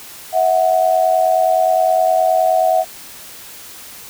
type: tone pair together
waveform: sine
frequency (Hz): 649.4 / 739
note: E5 / F#5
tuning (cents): -26 / -2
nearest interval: major second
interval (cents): 224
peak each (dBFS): -14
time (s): 0.32-2.85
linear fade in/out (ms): 50
effects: white hiss -36 dBFS RMS until 4.09 s